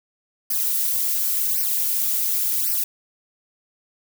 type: noise with flanger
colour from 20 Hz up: violet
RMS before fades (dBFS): -22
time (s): 0.5-2.84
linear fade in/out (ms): 5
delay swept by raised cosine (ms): 0.27 to 5.27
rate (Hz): 0.91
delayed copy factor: -0.95
effects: none